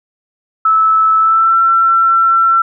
sine tone with pitch glide, 1307 to 1347.6 Hz, E6 to E6, -15 to +38 cents, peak -7 dBFS, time 0.65-2.62 s, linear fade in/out 5 ms, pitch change +53 cents, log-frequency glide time 1.18-1.57 s, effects none

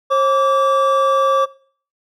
triangle tone pair together, 538 / 1157.2 Hz, C5 / D6, +48 / -26 cents, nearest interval octave + minor second, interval 1326 cents, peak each -13 dBFS, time 0.1-1.46 s, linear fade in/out 20 ms, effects noise-tail reverb RT60 0.5 s tail -22 dB re dry

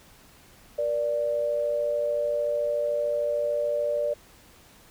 sine tone pair together, 473.8 / 587.3 Hz, A#4 / D5, +28 / 0 cents, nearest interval major third, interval 372 cents, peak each -31 / -24 dBFS, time 0.78-4.14 s, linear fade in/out 10 ms, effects pink hiss -54 dBFS RMS until 4.9 s

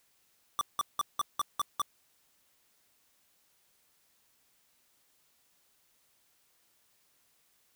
square tone bursts, 1168 Hz, D6, 10 cents flat, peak -27 dBFS, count 7, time 0.59-1.817 s, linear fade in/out 0 ms, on 21 ms, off 180 ms, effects white hiss -70 dBFS RMS until 7.75 s

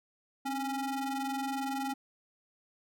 square ring-modulated tone, 276.9 Hz, C#4, 2 cents flat, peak -30 dBFS, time 0.45-1.94 s, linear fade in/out 10 ms, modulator 543 Hz, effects none

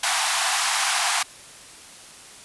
pink high-pass noise, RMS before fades -22 dBFS, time 0.03-1.23 s, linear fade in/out 5 ms, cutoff 700 Hz, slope 96 dB/octave, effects white hiss -44 dBFS RMS until 2.44 s + resampled to 24000 Hz

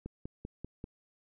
click train, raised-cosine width 3 ms, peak -27 dBFS, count 5, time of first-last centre 0.06-0.841 s, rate 5.12 Hz, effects none

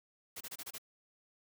white noise bursts, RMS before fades -44 dBFS, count 6, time 0.36-0.783 s, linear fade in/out 10 ms, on 48 ms, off 27 ms, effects none

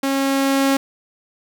sawtooth tone with level ramp, 272.7 Hz, C#4, 28 cents flat, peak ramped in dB -14 to -10 dBFS, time 0.03-0.77 s, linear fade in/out 5 ms, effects none

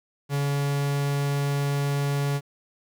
45% pulse tone, 141.7 Hz, C#3, 38 cents sharp, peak -23 dBFS, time 0.29-2.41 s, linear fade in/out 50 ms, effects 9-bit

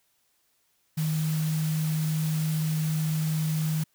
sine tone in noise, 156.4 Hz, D#3, 9 cents sharp, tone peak -24 dBFS, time 0.97-3.84 s, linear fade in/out 10 ms, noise white, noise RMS -39 dBFS, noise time 0.97-3.84 s, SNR +12 dB, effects white hiss -70 dBFS RMS until 3.94 s

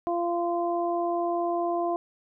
harmonic tone, 344.6 Hz, F4, 23 cents flat, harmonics 1 / 2 / 3, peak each -28 / -27 / -34 dBFS, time 0.07-1.96 s, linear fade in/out 0 ms, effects none

